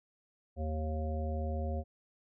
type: harmonic tone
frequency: 77.78 Hz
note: D#2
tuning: in tune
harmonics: 1 / 3 / 5 / 7 / 9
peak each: -33 / -42 / -46 / -42 / -44 dBFS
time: 0.56-1.84 s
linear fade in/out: 50 ms
effects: none